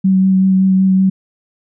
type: tone with vibrato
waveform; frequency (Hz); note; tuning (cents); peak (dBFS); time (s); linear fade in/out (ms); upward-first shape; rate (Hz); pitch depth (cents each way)
sine; 189.6; F#3; +43; -8; 0.04-1.1; 10; sine; 5.3; 13
effects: none